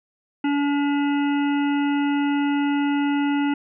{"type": "harmonic tone", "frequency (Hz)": 285.9, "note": "D4", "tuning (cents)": -46, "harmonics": [1, 3, 5, 7, 9, 10], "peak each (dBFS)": [-19, -29, -33, -36, -38, -39], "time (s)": [0.44, 3.54], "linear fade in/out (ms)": 5, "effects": []}